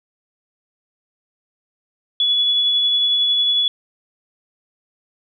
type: tone with tremolo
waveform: sine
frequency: 3406 Hz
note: G#7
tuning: 43 cents sharp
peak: -13 dBFS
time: 2.2-3.68 s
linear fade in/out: 2 ms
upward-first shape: triangle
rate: 11 Hz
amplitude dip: 25%
effects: none